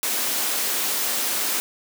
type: high-pass noise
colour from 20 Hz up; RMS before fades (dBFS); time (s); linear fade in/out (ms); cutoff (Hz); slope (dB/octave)
white; -24; 0.03-1.6; 0; 200; 48
effects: none